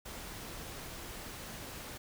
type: noise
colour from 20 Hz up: pink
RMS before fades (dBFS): -45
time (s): 0.05-1.98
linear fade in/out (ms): 10
effects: none